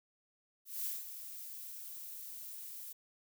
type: noise with ADSR envelope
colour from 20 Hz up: violet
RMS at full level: -37 dBFS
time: 0.65-2.93 s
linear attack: 200 ms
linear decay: 180 ms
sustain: -10 dB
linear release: 10 ms
effects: none